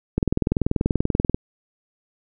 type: click train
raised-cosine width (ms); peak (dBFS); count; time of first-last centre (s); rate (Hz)
3; -6; 25; 0.18-1.345; 20.6
effects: none